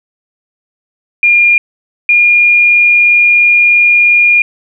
sine tone pair in turn, 2411 / 2421 Hz, D7 / D#7, +45 / -48 cents, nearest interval unison, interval 7 cents, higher second, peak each -4 dBFS, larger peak neither, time 1.23-1.58 / 2.09-4.42 s, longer second, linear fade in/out 2 ms, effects none

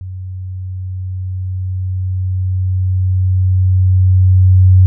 sine tone with level ramp, 92.9 Hz, F#2, 7 cents sharp, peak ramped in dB -23 to -3 dBFS, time 0.01-4.86 s, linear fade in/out 0 ms, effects none

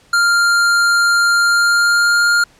square tone with pitch glide, 1396.9 to 1409.1 Hz, F6 to F6, 0 to +15 cents, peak -11 dBFS, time 0.13-2.44 s, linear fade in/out 5 ms, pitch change +15 cents, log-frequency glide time 1.39-2.32 s, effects pink hiss -50 dBFS RMS until 2.59 s + low-pass 9000 Hz 12 dB/octave

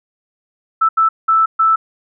sine tone bursts at uneven times, 1318.5 Hz, E6, in tune, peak -9 dBFS, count 4, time 0.81-0.89 / 0.97-1.09 / 1.28-1.46 / 1.59-1.76 s, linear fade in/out 10 ms, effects none

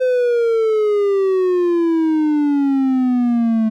triangle exponential sweep, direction down, 515 to 218 Hz, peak -11 dBFS, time 0-3.7 s, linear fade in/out 20 ms, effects none

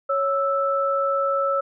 sine tone pair together, 553.3 / 1318.5 Hz, C#5 / E6, -3 / 0 cents, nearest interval octave + minor third, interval 1503 cents, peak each -22 dBFS, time 0.09-1.61 s, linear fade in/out 10 ms, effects none

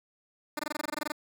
10% pulse tone bursts, 300.4 Hz, D4, 39 cents sharp, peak -22 dBFS, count 13, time 0.57-1.121 s, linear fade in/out 5 ms, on 23 ms, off 21 ms, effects none

